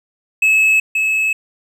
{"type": "tone with echo", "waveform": "triangle", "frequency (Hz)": 2589, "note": "E7", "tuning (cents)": -32, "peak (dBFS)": -8, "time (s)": [0.42, 0.8], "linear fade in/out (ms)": 5, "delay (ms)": 530, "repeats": 1, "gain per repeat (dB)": -4, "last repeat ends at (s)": 1.33, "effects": []}